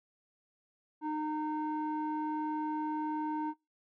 square tone with low-pass filter, 306.9 Hz, D#4, 24 cents flat, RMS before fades -35 dBFS, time 1.01-3.54 s, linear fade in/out 50 ms, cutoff 1000 Hz, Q 2.8, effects noise-tail reverb RT60 0.2 s tail -21 dB re dry

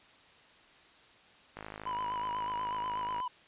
click train, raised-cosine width 0.5 ms, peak -27 dBFS, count 87, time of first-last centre 1.57-3.202 s, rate 52.7 Hz
triangle tone with vibrato, 988 Hz, B5, in tune, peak -31 dBFS, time 1.86-3.28 s, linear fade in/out 5 ms, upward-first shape sine, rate 8.2 Hz, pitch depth 52 cents each way
effects white hiss -59 dBFS RMS until 3.47 s + resampled to 8000 Hz

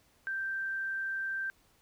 sine tone, 1568 Hz, G6, in tune, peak -32 dBFS, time 0.27-1.5 s, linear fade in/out 0 ms, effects pink hiss -67 dBFS RMS until 1.81 s

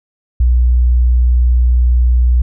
sine tone, 61 Hz, B1, 21 cents flat, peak -7 dBFS, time 0.4-2.42 s, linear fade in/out 5 ms, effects none

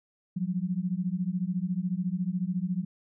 sine beating tone pair, 174.61 / 188.61 Hz, F3 / F#3, 0 / +33 cents, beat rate 14 Hz, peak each -30 dBFS, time 0.36-2.85 s, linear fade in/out 10 ms, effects none

